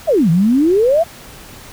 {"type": "exponential two-way sweep", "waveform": "sine", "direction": "down then up", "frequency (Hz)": [710, 156.9, 702], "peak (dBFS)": -9, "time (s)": [0.07, 1.04], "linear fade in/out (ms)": 20, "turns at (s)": 0.3, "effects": ["pink hiss -37 dBFS RMS until 1.72 s"]}